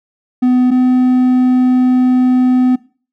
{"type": "tone pair in turn", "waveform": "triangle", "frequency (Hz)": [250.9, 253.1], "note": ["B3", "B3"], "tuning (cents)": [28, 43], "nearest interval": "unison", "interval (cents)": 15, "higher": "second", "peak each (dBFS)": -6, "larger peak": "neither", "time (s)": [[0.42, 0.71], [0.71, 2.76]], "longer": "second", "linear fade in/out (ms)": 10, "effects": ["noise-tail reverb RT60 0.4 s tail -20 dB re dry"]}